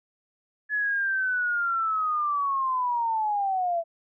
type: linear sweep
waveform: sine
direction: down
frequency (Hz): 1711 to 659.3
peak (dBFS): -23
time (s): 0.69-3.84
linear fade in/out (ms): 50
effects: none